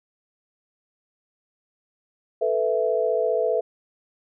sine chord, A suspended second, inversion none, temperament just, 440 / 495 / 660 Hz, A4 / B4 / E5, 0 / +4 / +2 cents, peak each -24 dBFS, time 2.41-3.61 s, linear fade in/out 10 ms, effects none

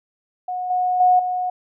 sine tone with level steps, 729 Hz, F#5, 26 cents flat, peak -23 / -17 / -11 / -20 dBFS, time 0.48-1.5 s, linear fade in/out 5 ms, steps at 0.7 / 1 / 1.19 s, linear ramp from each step 5 ms, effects none

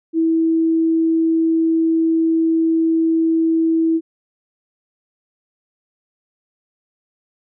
sine tone, 325.8 Hz, E4, 20 cents flat, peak -13 dBFS, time 0.13-4.01 s, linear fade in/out 50 ms, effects none

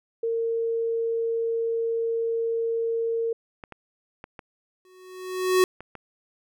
sine tone, 458.2 Hz, A#4, 30 cents flat, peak -23 dBFS, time 0.23-3.33 s, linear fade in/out 5 ms
clicks, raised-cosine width 0.5 ms, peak -24 dBFS, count 6, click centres 3.638 / 3.723 / 4.241 / 4.392 / 5.806 / 5.953 s
square tone with exponential growth, 370 Hz, F#4, in tune, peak -15 dBFS, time 4.85-5.64 s, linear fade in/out 1 ms, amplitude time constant 170 ms
effects none

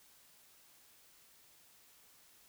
silence, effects white hiss -64 dBFS RMS until 2.48 s

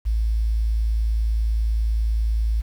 sine tone with quantisation, 55 Hz, A1, in tune, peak -18 dBFS, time 0.05-2.62 s, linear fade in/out 20 ms, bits 8, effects none

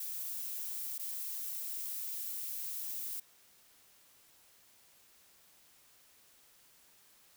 violet noise with dropouts, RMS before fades -40 dBFS, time 0-3.2 s, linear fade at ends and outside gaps 5 ms, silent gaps 0.981-0.994 s, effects white hiss -64 dBFS RMS until 7.36 s

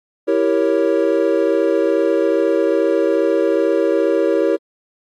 triangle chord, E diminished seventh, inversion none, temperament equal, 329.6 / 392 / 466.2 / 554.4 Hz, E4 / G4 / Bb4 / Db5, 0 / 0 / 0 / 0 cents, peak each -17 dBFS, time 0.27-4.57 s, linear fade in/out 20 ms, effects AAC 48 kbps

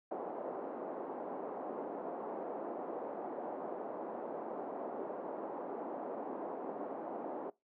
white band-pass noise, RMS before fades -42 dBFS, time 0.11-7.5 s, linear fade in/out 2 ms, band 260 to 790 Hz, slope 24 dB/octave, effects noise-tail reverb RT60 0.2 s tail -22 dB re dry

